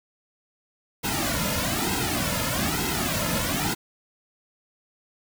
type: noise with flanger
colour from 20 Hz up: pink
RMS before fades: -26 dBFS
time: 1.03-3.75 s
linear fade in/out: 20 ms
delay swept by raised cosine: 1.7 to 2.63 ms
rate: 1.1 Hz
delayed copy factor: -0.9
effects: none